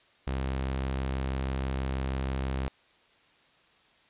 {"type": "tone", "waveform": "sawtooth", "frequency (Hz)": 66.2, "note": "C2", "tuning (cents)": 21, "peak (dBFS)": -25, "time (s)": [0.27, 2.68], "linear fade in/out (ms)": 0, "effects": ["white hiss -62 dBFS RMS until 4.09 s", "resampled to 8000 Hz"]}